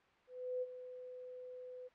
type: tone with ADSR envelope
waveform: sine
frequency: 503 Hz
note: B4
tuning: 32 cents sharp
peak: -35 dBFS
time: 0.27-1.89 s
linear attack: 350 ms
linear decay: 35 ms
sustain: -12 dB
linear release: 25 ms
effects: white hiss -68 dBFS RMS until 1.94 s + low-pass 2000 Hz 12 dB/octave